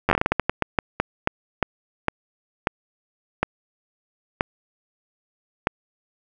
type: slowing click train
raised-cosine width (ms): 0.5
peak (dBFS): -3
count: 21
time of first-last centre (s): 0.09-5.671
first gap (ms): 10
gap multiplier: 1.29
effects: none